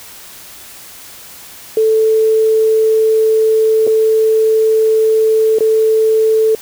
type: tone with dropouts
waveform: sine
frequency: 440 Hz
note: A4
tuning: in tune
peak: -8 dBFS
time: 1.77-6.55 s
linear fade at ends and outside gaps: 2 ms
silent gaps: 3.868-3.874 / 5.586-5.606 s
effects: white hiss -35 dBFS RMS until 6.61 s